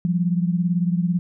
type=beating tone pair; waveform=sine; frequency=172.4 / 190.4 Hz; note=F3 / F#3; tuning=-22 / +50 cents; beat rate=18 Hz; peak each=-19 / -24 dBFS; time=0.05-1.19 s; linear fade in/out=0 ms; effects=none